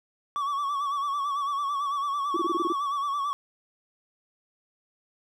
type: tone with vibrato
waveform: triangle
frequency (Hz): 1134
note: C#6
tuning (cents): +39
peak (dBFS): -24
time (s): 0.36-3.33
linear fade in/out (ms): 0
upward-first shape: sine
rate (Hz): 9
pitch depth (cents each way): 61
type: tone bursts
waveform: sine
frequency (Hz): 342.4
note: F4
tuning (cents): -34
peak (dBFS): -24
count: 8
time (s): 2.34-2.725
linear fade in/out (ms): 5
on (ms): 28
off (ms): 23
effects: none